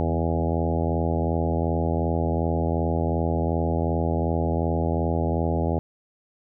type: harmonic tone with a mistuned harmonic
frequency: 82.7 Hz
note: E2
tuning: 6 cents sharp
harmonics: 1 / 2 / 3 / 4 / 5 / 6 / 7 / 8 / 9 / 10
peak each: -25 / -28 / -30 / -31 / -32 / -33 / -33 / -34 / -35 / -35 dBFS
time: 0-5.79 s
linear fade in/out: 0 ms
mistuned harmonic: 2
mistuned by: -39 cents
effects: none